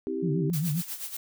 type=chord; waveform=sine; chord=C major; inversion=none; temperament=equal with one note detuned; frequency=261.6 / 323.6 / 392 Hz; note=C4 / E4 / G4; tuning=0 / -32 / 0 cents; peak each=-34 / -33 / -31 dBFS; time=0.07-0.5 s; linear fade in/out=0 ms
type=tone with vibrato; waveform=sine; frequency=159.4 Hz; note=D#3; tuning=42 cents sharp; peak=-25 dBFS; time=0.22-0.82 s; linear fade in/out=20 ms; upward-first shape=sine; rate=7.5 Hz; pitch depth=180 cents each way
type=noise with tremolo; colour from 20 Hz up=blue; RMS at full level=-34 dBFS; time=0.53-1.17 s; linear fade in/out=5 ms; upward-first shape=sine; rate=8.3 Hz; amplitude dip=70%
effects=none